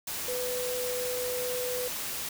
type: tone in noise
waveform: sine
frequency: 497.8 Hz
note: B4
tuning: 14 cents sharp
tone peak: -31 dBFS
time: 0.28-1.88 s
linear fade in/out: 5 ms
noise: white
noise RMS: -35 dBFS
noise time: 0.07-2.29 s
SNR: +1 dB
effects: none